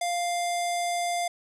square tone with low-pass filter, 698.5 Hz, F5, in tune, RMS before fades -28 dBFS, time 0.01-1.28 s, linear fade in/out 5 ms, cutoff 9000 Hz, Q 2, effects none

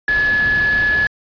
sine tone in noise, 1706 Hz, G#6, 46 cents sharp, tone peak -13 dBFS, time 0.08-1.07 s, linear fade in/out 2 ms, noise pink, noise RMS -27 dBFS, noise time 0.08-1.07 s, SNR +11 dB, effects resampled to 11025 Hz

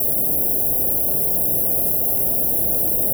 white band-stop noise, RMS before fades -19 dBFS, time 0-3.13 s, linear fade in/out 5 ms, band 710 to 11000 Hz, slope 48 dB/octave, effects none

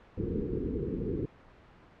white low-pass noise, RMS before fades -33 dBFS, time 0.17-1.26 s, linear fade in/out 10 ms, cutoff 470 Hz, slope 96 dB/octave, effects pink hiss -56 dBFS RMS until 2 s + low-pass 2000 Hz 12 dB/octave

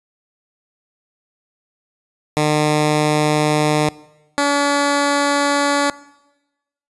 10% pulse tone pair in turn, 151.2 / 285.4 Hz, D#3 / D4, -49 / -49 cents, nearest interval major seventh, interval 1100 cents, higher second, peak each -6 / -6 dBFS, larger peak neither, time 2.37-3.89 / 4.38-5.9 s, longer neither, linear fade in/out 0 ms, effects noise-tail reverb RT60 1.0 s tail -21 dB re dry + resampled to 24000 Hz

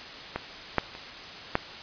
clicks, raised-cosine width 0.5 ms, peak -14 / -6 / -26 / -7 dBFS, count 4, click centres 0.36 / 0.783 / 0.951 / 1.554 s, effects white hiss -41 dBFS RMS until 1.82 s + resampled to 11025 Hz

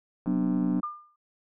click train, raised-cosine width 1 ms, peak -29 dBFS, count 71, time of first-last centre 0.26-0.798 s, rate 130 Hz
sine chord, B minor, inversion second, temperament equal with one note detuned, 185 / 244.5 / 293.7 Hz, F#3 / B3 / D4, 0 / -17 / 0 cents, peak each -27 / -28 / -28 dBFS, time 0.26-0.81 s, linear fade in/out 20 ms
sine tone with exponential decay, 1202 Hz, D6, 40 cents sharp, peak -27 dBFS, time 0.83-1.16 s, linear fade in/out 5 ms, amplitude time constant 70 ms
effects none

